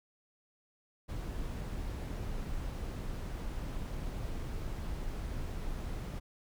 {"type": "noise", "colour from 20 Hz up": "brown", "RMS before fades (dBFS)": -38, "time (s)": [1.08, 6.2], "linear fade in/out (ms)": 20, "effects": []}